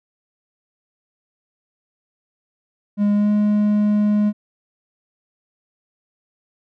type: tone with pitch glide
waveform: triangle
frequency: 205.4 to 208.7 Hz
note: G#3 to G#3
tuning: -19 to +9 cents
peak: -12 dBFS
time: 2.97-4.33 s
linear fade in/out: 50 ms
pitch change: +28 cents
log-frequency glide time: 3.13-3.3 s
effects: none